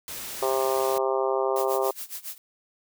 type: noise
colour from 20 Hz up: white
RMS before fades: -36 dBFS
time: 0.08-0.98 s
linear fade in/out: 0 ms
type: harmonic tone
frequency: 132.5 Hz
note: C3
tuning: 22 cents sharp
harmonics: 3 / 4 / 5 / 6 / 7 / 8 / 9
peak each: -26 / -28 / -30 / -32 / -33 / -34 / -35 dBFS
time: 0.42-1.91 s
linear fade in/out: 5 ms
type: noise with tremolo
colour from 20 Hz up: blue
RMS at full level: -34 dBFS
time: 1.56-2.38 s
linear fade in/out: 2 ms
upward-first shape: sine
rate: 7.2 Hz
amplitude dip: 90%
effects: none